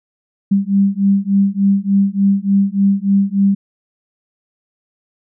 sine beating tone pair, 196 / 199.4 Hz, G3 / G3, 0 / +30 cents, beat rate 3.4 Hz, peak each -14 dBFS, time 0.51-3.55 s, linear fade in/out 10 ms, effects none

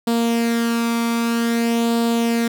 sawtooth tone with flanger, 232.5 Hz, A#3, 4 cents flat, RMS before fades -19 dBFS, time 0.07-2.48 s, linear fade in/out 5 ms, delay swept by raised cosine 0.24 to 0.87 ms, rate 0.52 Hz, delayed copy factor +0.5, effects none

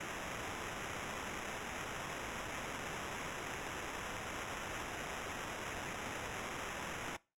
white noise with sample-and-hold, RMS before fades -43 dBFS, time 0-7.17 s, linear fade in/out 10 ms, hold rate 4410 Hz, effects noise-tail reverb RT60 0.3 s tail -22 dB re dry + low-pass 11000 Hz 12 dB/octave

